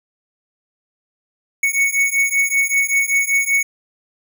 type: beating tone pair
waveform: square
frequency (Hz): 2217 / 2222.2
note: C#7 / C#7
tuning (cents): 0 / +4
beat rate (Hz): 5.2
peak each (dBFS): -19 / -18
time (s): 1.63-3.63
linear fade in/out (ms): 5
effects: none